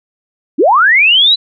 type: linear sweep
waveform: sine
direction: up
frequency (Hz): 232.4 to 4034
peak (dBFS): -5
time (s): 0.58-1.36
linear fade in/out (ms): 20
effects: none